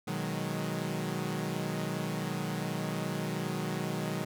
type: chord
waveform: sawtooth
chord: G# minor seventh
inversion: first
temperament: equal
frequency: 123.47 / 155.56 / 185 / 207.7 Hz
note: B2 / D#3 / F#3 / G#3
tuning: 0 / 0 / 0 / 0 cents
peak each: -36 / -32 / -33 / -35 dBFS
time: 0.07-4.25 s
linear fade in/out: 10 ms
effects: none